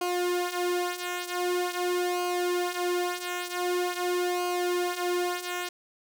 sawtooth tone with flanger, 356.2 Hz, F4, 34 cents sharp, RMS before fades -29 dBFS, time 0.01-5.69 s, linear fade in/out 5 ms, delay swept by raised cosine 0.54 to 5.84 ms, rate 0.45 Hz, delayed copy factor -0.7, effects none

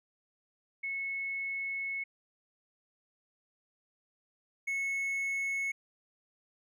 sine / triangle tone pair in turn, 2195 / 2195 Hz, C#7 / C#7, -18 / -18 cents, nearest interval unison, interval 0 cents, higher neither, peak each -33 / -29 dBFS, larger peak second, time 0.83-2.04 / 4.67-5.72 s, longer first, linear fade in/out 10 ms, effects none

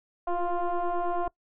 sine tone with frequency modulation, 346.4 Hz, F4, 14 cents flat, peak -24 dBFS, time 0.27-1.28 s, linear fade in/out 5 ms, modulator 351 Hz, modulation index 1.9, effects noise-tail reverb RT60 0.1 s tail -23 dB re dry + tanh soft clip ceiling -20 dBFS

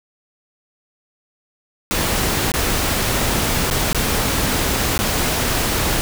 pink noise with dropouts, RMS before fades -19 dBFS, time 1.91-6.01 s, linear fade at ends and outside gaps 0 ms, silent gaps 2.518-2.539 / 3.701-3.711 / 3.929-3.947 / 4.978-4.99 s, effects none

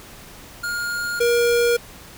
square tone pair in turn, 1419 / 474.9 Hz, F6 / A#4, +27 / +32 cents, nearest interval octave + perfect fifth, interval 1895 cents, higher first, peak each -24 / -16 dBFS, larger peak second, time 0.63-1.2 / 1.2-1.77 s, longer neither, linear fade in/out 10 ms, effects pink hiss -42 dBFS RMS until 2.17 s

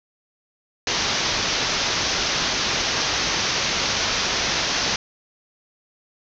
white low-pass noise, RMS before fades -23 dBFS, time 0.87-4.96 s, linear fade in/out 2 ms, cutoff 6300 Hz, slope 96 dB/octave, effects none

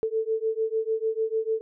sine beating tone pair, 440 / 446.7 Hz, A4 / A4, 0 / +26 cents, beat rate 6.7 Hz, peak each -27 dBFS, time 0.03-1.61 s, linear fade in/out 0 ms, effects none

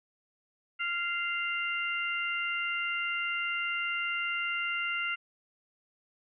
harmonic tone, 695 Hz, F5, 9 cents flat, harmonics 2 / 3 / 4, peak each -34 / -34 / -34 dBFS, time 0.79-5.16 s, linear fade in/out 20 ms, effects none

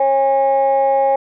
sine tone pair together, 544 / 816.3 Hz, C#5 / G#5, -33 / -30 cents, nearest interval perfect fifth, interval 703 cents, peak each -13 / -13 dBFS, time 0-1.16 s, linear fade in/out 5 ms, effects tanh soft clip ceiling -7 dBFS

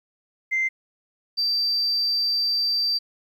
sine tone pair in turn, 2083 / 4676 Hz, C7 / D8, -8 / -8 cents, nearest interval octave + major second, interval 1400 cents, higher second, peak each -19 dBFS, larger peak neither, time 0.51-0.69 / 1.37-2.99 s, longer second, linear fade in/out 20 ms, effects tanh soft clip ceiling -16 dBFS + 10-bit

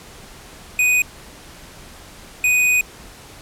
square tone bursts at uneven times, 2489 Hz, D#7, in tune, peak -14 dBFS, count 2, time 0.79-1.02 / 2.44-2.81 s, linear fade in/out 2 ms, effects pink hiss -41 dBFS RMS until 3.41 s + low-pass 12000 Hz 12 dB/octave

